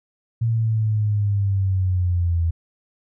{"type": "linear sweep", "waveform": "sine", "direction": "down", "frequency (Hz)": [115.8, 82.41], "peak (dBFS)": -17, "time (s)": [0.41, 2.51], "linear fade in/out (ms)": 10, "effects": []}